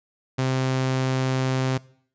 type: tone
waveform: sawtooth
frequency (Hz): 130.81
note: C3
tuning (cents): 0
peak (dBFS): -17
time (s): 0.38-1.78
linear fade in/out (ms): 10
effects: noise-tail reverb RT60 0.6 s tail -22 dB re dry + resampled to 16000 Hz